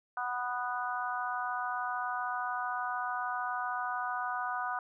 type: harmonic tone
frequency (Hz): 246.9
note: B3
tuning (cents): 0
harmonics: 3 / 4 / 5 / 6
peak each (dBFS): -37 / -38 / -37 / -38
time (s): 0.17-4.79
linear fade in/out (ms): 2
effects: none